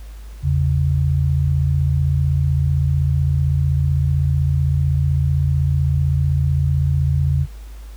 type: tone pair together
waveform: sine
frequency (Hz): 82 / 137.77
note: E2 / C#3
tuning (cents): -9 / -10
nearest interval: major sixth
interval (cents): 899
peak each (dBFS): -17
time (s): 0.42-7.47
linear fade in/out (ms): 50
effects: added 52 Hz sine -32 dBFS peak until 7.96 s + pink hiss -49 dBFS RMS until 7.96 s